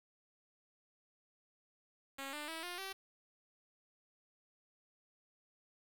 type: tone with pitch steps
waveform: 5% pulse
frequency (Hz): 273 / 297.7 / 324.7 / 354 / 386.1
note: C#4 / D4 / E4 / F4 / G4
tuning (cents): -26 / +24 / -26 / +23 / -26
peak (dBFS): -31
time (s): 2.18-2.93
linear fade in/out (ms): 10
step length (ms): 150
effects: 10-bit